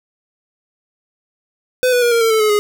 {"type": "tone with pitch steps", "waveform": "square", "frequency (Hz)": [505, 491.2, 477.8, 464.7, 452, 439.6, 427.6, 415.9], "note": ["B4", "B4", "A#4", "A#4", "A4", "A4", "A4", "G#4"], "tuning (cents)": [39, -9, 43, -5, 47, -2, -49, 2], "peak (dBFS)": -12, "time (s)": [1.83, 2.59], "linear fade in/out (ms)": 0, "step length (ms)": 95, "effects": []}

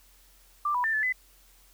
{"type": "tone with pitch steps", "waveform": "sine", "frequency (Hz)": [1181, 985, 1785, 1735, 2012], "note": ["D6", "B5", "A6", "A6", "B6"], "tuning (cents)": [9, -5, 24, -25, 32], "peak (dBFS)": -24, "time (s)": [0.65, 1.125], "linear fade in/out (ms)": 5, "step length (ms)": 95, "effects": ["added 43 Hz sine -59 dBFS peak until 1.73 s", "white hiss -60 dBFS RMS until 1.73 s"]}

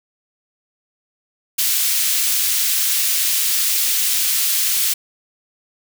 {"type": "high-pass noise", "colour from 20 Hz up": "white", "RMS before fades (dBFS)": -18, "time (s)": [1.58, 4.94], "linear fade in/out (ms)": 10, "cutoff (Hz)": 2500, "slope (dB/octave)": 12, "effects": []}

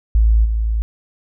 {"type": "tone with level steps", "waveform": "sine", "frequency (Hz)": 55, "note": "A1", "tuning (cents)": 0, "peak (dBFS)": [-9, -15], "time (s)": [0.15, 0.82], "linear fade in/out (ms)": 0, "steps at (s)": 0.44, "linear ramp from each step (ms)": 20, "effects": []}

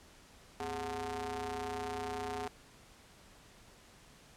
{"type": "ring-modulated tone", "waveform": "sawtooth", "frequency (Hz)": 160.3, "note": "E3", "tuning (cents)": -48, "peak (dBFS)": -30, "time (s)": [0.6, 2.48], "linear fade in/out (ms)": 2, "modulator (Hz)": 576, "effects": ["pink hiss -59 dBFS RMS until 4.36 s", "low-pass 10000 Hz 12 dB/octave"]}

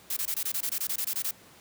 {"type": "noise bursts", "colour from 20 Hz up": "blue", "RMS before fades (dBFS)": -30, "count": 14, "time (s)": [0.1, 1.311], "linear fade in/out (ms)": 5, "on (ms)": 67, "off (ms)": 21, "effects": ["pink hiss -54 dBFS RMS until 1.6 s", "high-pass 100 Hz 12 dB/octave"]}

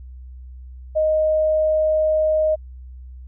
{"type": "tone", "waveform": "sine", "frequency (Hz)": 622.3, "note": "D#5", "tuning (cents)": 0, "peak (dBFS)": -15, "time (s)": [0.95, 2.56], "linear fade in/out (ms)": 20, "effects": ["added 63 Hz sine -35 dBFS peak until 3.27 s"]}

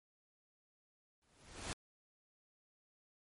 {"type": "noise with exponential growth", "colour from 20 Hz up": "pink", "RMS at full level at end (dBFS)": -39, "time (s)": [1.22, 1.73], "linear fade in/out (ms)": 0, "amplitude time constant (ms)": 110, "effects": ["MP3 48 kbps"]}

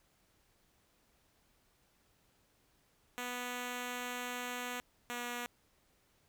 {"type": "tone pair in turn", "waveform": "5% pulse", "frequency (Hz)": [246.4, 242.3], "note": ["B3", "B3"], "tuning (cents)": [-4, -33], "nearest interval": "unison", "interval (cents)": 29, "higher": "first", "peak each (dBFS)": [-27, -27], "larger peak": "neither", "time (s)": [[3.18, 4.8], [5.1, 5.46]], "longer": "first", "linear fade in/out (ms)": 0, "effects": ["pink hiss -72 dBFS RMS until 6.28 s"]}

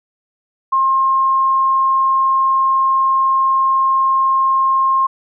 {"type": "tone", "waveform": "sine", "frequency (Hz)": 1066, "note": "C6", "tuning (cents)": 32, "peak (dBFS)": -11, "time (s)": [0.72, 5.07], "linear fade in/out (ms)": 10, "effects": []}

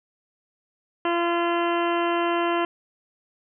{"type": "harmonic tone with a mistuned harmonic", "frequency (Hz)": 342.7, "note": "F4", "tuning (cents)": -33, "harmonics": [1, 2, 3, 4, 5, 6, 7, 8, 9], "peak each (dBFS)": [-24, -27, -27, -32, -35, -38, -43, -35, -37], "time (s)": [1.05, 2.65], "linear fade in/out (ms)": 2, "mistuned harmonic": 7, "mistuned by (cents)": 17, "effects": []}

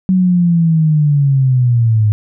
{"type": "linear sweep", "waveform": "sine", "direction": "down", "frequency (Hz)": [188.4, 104], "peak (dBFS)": -8, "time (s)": [0.09, 2.12], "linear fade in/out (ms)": 0, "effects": []}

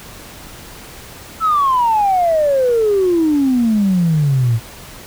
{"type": "exponential sweep", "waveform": "sine", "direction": "down", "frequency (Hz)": [1337, 110.4], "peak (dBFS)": -10, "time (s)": [1.4, 4.6], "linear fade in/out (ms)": 50, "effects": ["tanh soft clip ceiling -7 dBFS", "pink hiss -36 dBFS RMS until 5.06 s"]}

